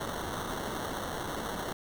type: noise with sample-and-hold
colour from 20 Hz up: white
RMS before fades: -36 dBFS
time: 0-1.73 s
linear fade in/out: 5 ms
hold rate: 2450 Hz
effects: none